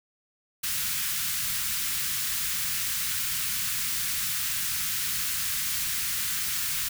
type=band-stop noise; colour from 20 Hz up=white; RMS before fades=-29 dBFS; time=0.63-6.89 s; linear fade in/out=10 ms; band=190 to 1300 Hz; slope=24 dB/octave; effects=none